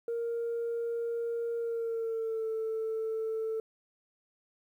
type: tone with pitch glide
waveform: sine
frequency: 466.2 to 443.4 Hz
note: A#4 to A4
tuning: 0 to +13 cents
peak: -29 dBFS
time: 0.08-3.6 s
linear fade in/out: 2 ms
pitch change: -87 cents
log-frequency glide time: 1.57-2.47 s
effects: tanh soft clip ceiling -28 dBFS + 11-bit